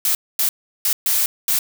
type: noise bursts at uneven times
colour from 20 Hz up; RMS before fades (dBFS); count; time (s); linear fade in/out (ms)
blue; -18; 5; 0.05-0.15 / 0.39-0.49 / 0.85-0.93 / 1.06-1.26 / 1.48-1.59; 2
effects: none